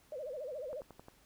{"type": "tone with vibrato", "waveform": "sine", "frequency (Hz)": 554.4, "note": "C#5", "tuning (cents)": 0, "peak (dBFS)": -39, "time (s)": [0.12, 0.81], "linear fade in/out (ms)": 2, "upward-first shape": "sine", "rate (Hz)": 14, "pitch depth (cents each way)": 210}
{"type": "click train", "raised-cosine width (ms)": 1, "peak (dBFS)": -36, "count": 5, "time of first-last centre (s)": [0.73, 1.084], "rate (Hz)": 11.3}
{"effects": ["pink hiss -66 dBFS RMS until 1.25 s"]}